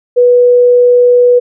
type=tone; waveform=sine; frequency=490 Hz; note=B4; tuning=14 cents flat; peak=-3 dBFS; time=0.16-1.4 s; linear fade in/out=20 ms; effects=none